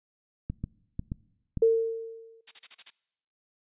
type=clicks; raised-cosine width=5 ms; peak=-19 dBFS; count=5; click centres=0.5 / 0.64 / 0.994 / 1.119 / 1.573 s
type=tone with exponential decay; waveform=sine; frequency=453.3 Hz; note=A#4; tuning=48 cents flat; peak=-15 dBFS; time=1.62-2.41 s; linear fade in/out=5 ms; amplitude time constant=170 ms
type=noise bursts; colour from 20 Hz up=violet; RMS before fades=-29 dBFS; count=6; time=2.47-2.905 s; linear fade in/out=10 ms; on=45 ms; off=33 ms
effects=noise-tail reverb RT60 0.9 s tail -23 dB re dry + resampled to 8000 Hz